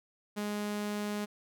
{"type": "tone", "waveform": "sawtooth", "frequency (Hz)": 207.7, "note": "G#3", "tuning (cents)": 0, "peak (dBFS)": -29, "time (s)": [0.36, 1.26], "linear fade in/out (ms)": 20, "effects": []}